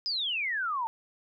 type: exponential sweep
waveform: sine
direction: down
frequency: 5110 to 880 Hz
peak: -28 dBFS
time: 0.06-0.87 s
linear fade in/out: 0 ms
effects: none